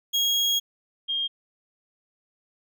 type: tone pair in turn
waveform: 35% pulse / sine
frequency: 3289 / 3221 Hz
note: G#7 / G7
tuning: -18 / +46 cents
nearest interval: unison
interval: 36 cents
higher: first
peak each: -19 / -24 dBFS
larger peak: first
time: 0.13-0.6 / 1.08-1.28 s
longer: first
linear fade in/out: 20 ms
effects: none